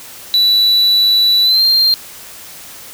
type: tone with pitch glide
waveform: triangle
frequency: 3951 to 4186 Hz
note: B7 to C8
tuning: 0 to 0 cents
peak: -7 dBFS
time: 0.34-1.94 s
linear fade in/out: 0 ms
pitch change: +100 cents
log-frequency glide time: 1.43-1.62 s
effects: white hiss -34 dBFS RMS until 2.93 s